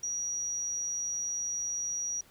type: tone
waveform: sine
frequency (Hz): 5770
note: F#8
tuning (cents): -44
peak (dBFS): -31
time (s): 0.03-2.21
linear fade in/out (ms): 5
effects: pink hiss -60 dBFS RMS until 2.3 s